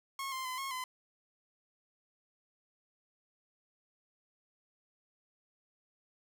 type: tone with pitch steps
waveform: sawtooth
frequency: 1089 / 1047 / 1020 / 1085 / 1020 Hz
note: C#6 / C6 / C6 / C#6 / C6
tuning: -31 / +1 / -44 / -37 / -44 cents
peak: -33 dBFS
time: 0.19-0.84 s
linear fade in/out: 2 ms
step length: 130 ms
effects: none